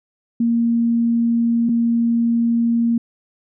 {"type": "tone pair in turn", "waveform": "sine", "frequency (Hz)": [233.1, 233.1], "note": ["A#3", "A#3"], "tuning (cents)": [0, 0], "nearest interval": "unison", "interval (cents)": 0, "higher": "neither", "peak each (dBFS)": -14, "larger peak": "neither", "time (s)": [[0.4, 1.69], [1.69, 2.98]], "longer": "neither", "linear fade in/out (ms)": 5, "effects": []}